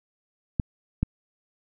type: clicks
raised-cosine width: 5 ms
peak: -10 dBFS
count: 2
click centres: 0.598 / 1.03 s
effects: none